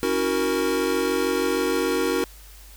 square chord, F# dominant seventh, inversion second, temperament equal with one note detuned, 277.2 / 323.2 / 370 / 466.2 Hz, C#4 / E4 / F#4 / A#4, 0 / -34 / 0 / 0 cents, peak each -29 / -29 / -26 / -26 dBFS, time 0.03-2.24 s, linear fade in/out 0 ms, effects added 50 Hz sine -44 dBFS peak until 2.76 s + white hiss -49 dBFS RMS until 2.76 s

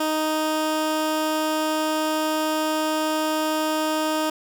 15% pulse tone, 311.1 Hz, D#4, in tune, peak -15 dBFS, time 0-4.3 s, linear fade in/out 5 ms, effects none

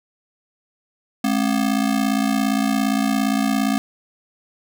square ring-modulated tone, 240 Hz, B3, 49 cents flat, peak -15 dBFS, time 1.24-3.78 s, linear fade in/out 0 ms, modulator 28.7 Hz, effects none

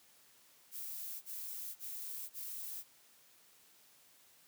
violet noise bursts, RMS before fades -44 dBFS, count 4, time 0.71-2.84 s, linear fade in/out 50 ms, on 510 ms, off 30 ms, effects white hiss -65 dBFS RMS until 4.47 s + high-pass 100 Hz 12 dB/octave

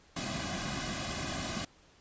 pink noise with comb filter, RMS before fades -36 dBFS, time 0.16-1.65 s, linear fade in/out 5 ms, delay 2.2 ms, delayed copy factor -0.85, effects pink hiss -62 dBFS RMS until 2 s + resampled to 16000 Hz

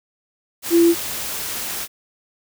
sine tone in noise, 338.9 Hz, E4, 48 cents sharp, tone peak -10 dBFS, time 0.7-0.95 s, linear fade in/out 50 ms, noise white, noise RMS -27 dBFS, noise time 0.62-1.88 s, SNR +14 dB, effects none

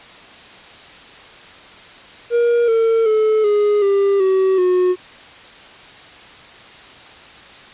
triangle tone with pitch steps, 473.4 / 453.1 / 433.6 / 415 / 397.2 / 380.1 / 363.8 Hz, A#4 / A#4 / A4 / G#4 / G4 / F#4 / F#4, +27 / -49 / -25 / -1 / +23 / +47 / -29 cents, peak -10 dBFS, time 2.3-4.96 s, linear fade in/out 50 ms, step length 380 ms, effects white hiss -40 dBFS RMS until 7.73 s + resampled to 8000 Hz

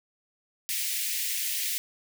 white high-pass noise, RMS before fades -30 dBFS, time 0.69-1.78 s, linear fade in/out 0 ms, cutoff 1900 Hz, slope 48 dB/octave, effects none

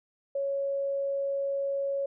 sine tone, 554.4 Hz, C#5, in tune, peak -27 dBFS, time 0.35-2.06 s, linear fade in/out 5 ms, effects none

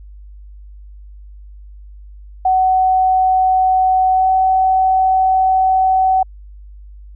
sine tone with pitch glide, 750 to 755.7 Hz, F#5 to F#5, +23 to +36 cents, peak -10 dBFS, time 2.45-6.23 s, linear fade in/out 5 ms, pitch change +13 cents, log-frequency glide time 4.14-4.28 s, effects added 50 Hz sine -34 dBFS peak until 7.15 s

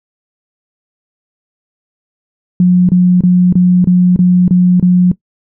sine tone bursts, 179.9 Hz, F#3, 48 cents flat, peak -4 dBFS, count 8, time 2.6-5.116 s, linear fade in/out 2 ms, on 290 ms, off 28 ms, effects noise-tail reverb RT60 0.1 s tail -19 dB re dry

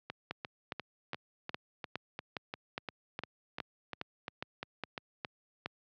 two click trains, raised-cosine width 0.3 ms, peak -22 / -20 dBFS, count 15 / 14, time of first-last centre 0.1-4.978 / 0.31-5.66 s, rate 2.87 / 2.43 Hz, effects high-pass 100 Hz 12 dB/octave + low-pass 5000 Hz 12 dB/octave

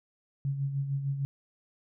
sine tone with tremolo, 138.59 Hz, C#3, in tune, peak -26 dBFS, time 0.45-1.25 s, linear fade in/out 0 ms, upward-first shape sine, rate 6.6 Hz, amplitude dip 55%, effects none

